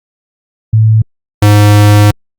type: tone pair in turn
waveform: sine / square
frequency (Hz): 110 / 103.9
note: A2 / G#2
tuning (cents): 0 / +1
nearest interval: minor second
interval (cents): 99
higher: first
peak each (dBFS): -3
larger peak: neither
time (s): 0.73-1.02 / 1.42-2.11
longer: second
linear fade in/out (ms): 5
effects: Opus 32 kbps